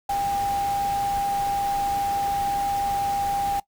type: tone in noise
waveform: sine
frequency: 800 Hz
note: G5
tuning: 35 cents sharp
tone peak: -22 dBFS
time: 0.09-3.6 s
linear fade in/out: 5 ms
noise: pink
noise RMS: -36 dBFS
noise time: 0.09-3.6 s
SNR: +11 dB
effects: noise-tail reverb RT60 0.1 s tail -19 dB re dry